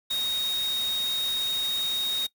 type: tone in noise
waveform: sine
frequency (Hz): 3739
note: A#7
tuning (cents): +4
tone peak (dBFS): -25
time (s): 0.1-2.27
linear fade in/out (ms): 10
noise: white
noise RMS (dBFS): -37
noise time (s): 0.1-2.27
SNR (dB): +9
effects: noise-tail reverb RT60 0.1 s tail -20 dB re dry